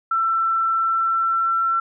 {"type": "tone with pitch glide", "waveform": "sine", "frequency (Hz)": [1339, 1348.3], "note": ["E6", "E6"], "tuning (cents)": [27, 39], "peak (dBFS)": -17, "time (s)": [0.11, 1.8], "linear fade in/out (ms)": 5, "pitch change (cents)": 12, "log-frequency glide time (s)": [0.74, 1.57], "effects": []}